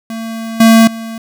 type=tone with level steps; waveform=square; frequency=225.7 Hz; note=A3; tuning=44 cents sharp; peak=-21 / -4 / -23 dBFS; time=0.1-1.18 s; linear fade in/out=2 ms; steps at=0.6 / 0.87 s; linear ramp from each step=5 ms; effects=none